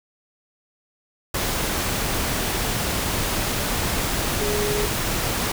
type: tone in noise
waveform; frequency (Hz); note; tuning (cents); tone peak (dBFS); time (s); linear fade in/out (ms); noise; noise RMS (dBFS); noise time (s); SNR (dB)
sine; 415.3; G#4; 0; -24; 4.41-4.86; 5; pink; -24; 1.34-5.52; -3
effects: none